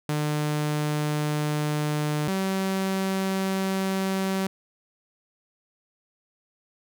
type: tone pair in turn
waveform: sawtooth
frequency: 150 / 191.55 Hz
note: D3 / G3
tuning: +37 / -40 cents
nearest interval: major third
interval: 423 cents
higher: second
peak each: -20 dBFS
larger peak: neither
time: 0.09-2.28 / 2.28-4.47 s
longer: neither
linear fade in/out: 2 ms
effects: none